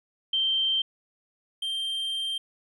sine / triangle tone pair in turn, 3136 / 3160 Hz, G7 / G7, 0 / +13 cents, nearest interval unison, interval 13 cents, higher second, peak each -22 / -26 dBFS, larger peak first, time 0.33-0.82 / 1.62-2.38 s, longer second, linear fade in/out 5 ms, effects none

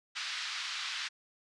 white band-pass noise, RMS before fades -38 dBFS, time 0.15-1.09 s, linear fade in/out 20 ms, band 1200 to 4800 Hz, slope 24 dB/octave, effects resampled to 24000 Hz

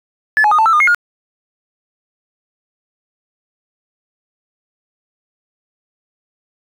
triangle tone with pitch steps, 1726 / 844 / 1234 / 884 / 1327 / 1216 / 2151 / 1427 Hz, A6 / G#5 / D#6 / A5 / E6 / D#6 / C7 / F6, -34 / +28 / -15 / +8 / +11 / -40 / +47 / +37 cents, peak -5 dBFS, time 0.37-0.946 s, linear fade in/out 0 ms, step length 72 ms, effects tanh soft clip ceiling -5 dBFS

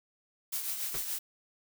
blue noise with tremolo, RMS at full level -33 dBFS, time 0.52-1.19 s, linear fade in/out 10 ms, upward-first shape triangle, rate 7 Hz, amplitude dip 55%
pink noise with exponential decay, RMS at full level -35 dBFS, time 0.94-1.05 s, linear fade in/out 5 ms, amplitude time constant 22 ms
effects none

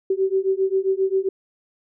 sine beating tone pair, 380 / 387.5 Hz, F#4 / G4, +46 / -20 cents, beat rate 7.5 Hz, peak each -21 dBFS, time 0.1-1.29 s, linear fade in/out 5 ms, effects none

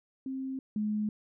sine tone pair in turn, 264.9 / 211.7 Hz, C4 / G#3, +22 / +33 cents, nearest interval major third, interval 389 cents, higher first, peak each -33 / -28 dBFS, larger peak second, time 0.26-0.59 / 0.76-1.09 s, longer neither, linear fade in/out 2 ms, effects none

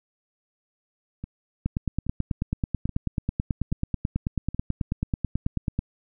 two click trains, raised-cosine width 5 ms, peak -21 / -12 dBFS, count 5 / 39, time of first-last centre 1.24-4.546 / 1.66-5.79 s, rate 1.21 / 9.2 Hz, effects none

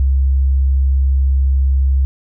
sine tone, 67.1 Hz, C2, 44 cents sharp, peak -10 dBFS, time 0-2.05 s, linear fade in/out 0 ms, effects none

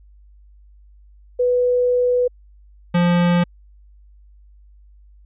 sine / square tone pair in turn, 493.9 / 174.62 Hz, B4 / F3, 0 / 0 cents, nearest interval octave + tritone, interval 1800 cents, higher first, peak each -14 dBFS, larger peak neither, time 1.39-2.28 / 2.94-3.44 s, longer first, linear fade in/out 10 ms, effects added 50 Hz sine -45 dBFS peak until 5.25 s + resampled to 8000 Hz

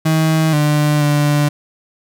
35% pulse tone with pitch steps, 158.9 / 149.1 / 146.9 Hz, D#3 / D3 / D3, +37 / +27 / +1 cents, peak -10 dBFS, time 0.05-1.49 s, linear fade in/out 10 ms, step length 480 ms, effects none

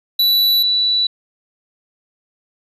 square / sine tone pair in turn, 3951 / 3951 Hz, B7 / B7, 0 / 0 cents, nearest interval unison, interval 0 cents, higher neither, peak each -12 / -13 dBFS, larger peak first, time 0.19-0.63 / 0.63-1.07 s, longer neither, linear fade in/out 5 ms, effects resampled to 32000 Hz

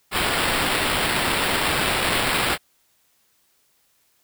blue noise with sample-and-hold, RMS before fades -22 dBFS, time 0.11-2.58 s, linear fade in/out 50 ms, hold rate 6300 Hz, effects white hiss -64 dBFS RMS until 4.23 s

